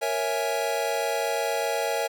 square chord, A# half-diminished seventh, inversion none, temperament equal, 466.2 / 554.4 / 659.3 / 830.6 Hz, A#4 / C#5 / E5 / G#5, 0 / 0 / 0 / 0 cents, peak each -31 dBFS, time 0.01-2.08 s, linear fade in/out 20 ms, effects none

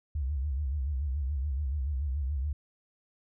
sine tone with vibrato, 69.7 Hz, C#2, 10 cents sharp, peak -28 dBFS, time 0.15-2.53 s, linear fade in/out 5 ms, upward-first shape sine, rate 7 Hz, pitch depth 160 cents each way, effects none

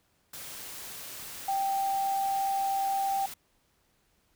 sine tone in noise, 784 Hz, G5, in tune, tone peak -26 dBFS, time 1.48-3.26 s, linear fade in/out 5 ms, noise white, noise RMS -42 dBFS, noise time 0.33-3.34 s, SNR +13 dB, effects pink hiss -70 dBFS RMS until 4.35 s

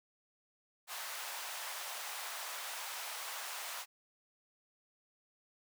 pink high-pass noise, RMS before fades -43 dBFS, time 0.87-3.86 s, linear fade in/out 50 ms, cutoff 720 Hz, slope 24 dB/octave, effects none

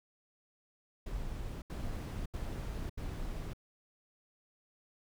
brown noise bursts, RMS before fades -39 dBFS, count 4, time 1.06-3.534 s, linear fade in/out 5 ms, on 560 ms, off 78 ms, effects none

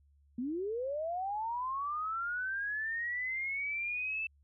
sine linear sweep, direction up, 230 to 2655 Hz, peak -33 dBFS, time 0.38-4.27 s, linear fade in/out 5 ms, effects added 71 Hz sine -63 dBFS peak until 4.43 s

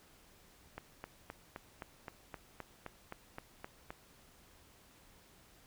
click train, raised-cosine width 0.5 ms, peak -28 dBFS, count 13, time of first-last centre 0.78-3.905 s, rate 3.84 Hz, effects pink hiss -63 dBFS RMS until 5.66 s

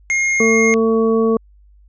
square tone, 2138 Hz, C7, 37 cents sharp, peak -15 dBFS, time 0.1-0.74 s, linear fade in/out 0 ms
harmonic tone, 224.7 Hz, A3, 37 cents sharp, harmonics 1 / 2 / 3 / 5, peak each -16 / -14 / -30 / -25 dBFS, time 0.4-1.37 s, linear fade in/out 2 ms
effects added 50 Hz sine -45 dBFS peak until 1.88 s + resampled to 16000 Hz

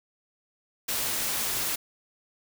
white noise, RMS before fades -29 dBFS, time 0.88-1.76 s, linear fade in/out 10 ms, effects none

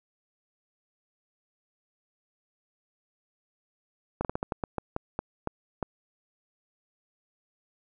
slowing click train, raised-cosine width 1 ms, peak -15 dBFS, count 12, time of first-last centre 4.21-5.828 s, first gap 38 ms, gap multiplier 1.25, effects none

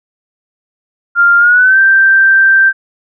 sine tone with pitch glide, 1396.9 to 1568 Hz, F6 to G6, 0 to 0 cents, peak -4 dBFS, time 1.15-2.73 s, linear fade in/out 50 ms, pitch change +200 cents, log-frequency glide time 1.38-1.79 s, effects none

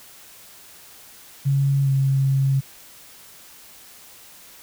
sine tone with pitch glide, 138.4 to 135.55 Hz, C#3 to C#3, -2 to -38 cents, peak -16 dBFS, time 1.45-2.61 s, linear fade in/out 20 ms, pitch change -36 cents, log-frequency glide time 1.83-1.9 s, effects white hiss -46 dBFS RMS until 4.62 s

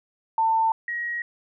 sine tone pair in turn, 895 / 1896.4 Hz, A5 / A#6, +29 / +29 cents, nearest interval octave + minor second, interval 1300 cents, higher second, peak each -18 / -26 dBFS, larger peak first, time 0.38-0.72 / 0.88-1.22 s, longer neither, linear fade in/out 2 ms, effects none

